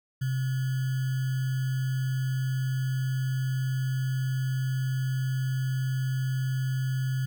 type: tone with sample-and-hold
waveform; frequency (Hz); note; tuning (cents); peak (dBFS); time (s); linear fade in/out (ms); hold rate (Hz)
sine; 130.9; C3; +1; -25; 0.21-7.26; 10; 1575
effects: none